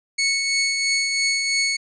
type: tone with tremolo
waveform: 20% pulse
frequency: 2209 Hz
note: C#7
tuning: 7 cents flat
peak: -12 dBFS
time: 0.18-1.77 s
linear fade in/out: 10 ms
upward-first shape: triangle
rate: 3 Hz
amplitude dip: 40%
effects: resampled to 22050 Hz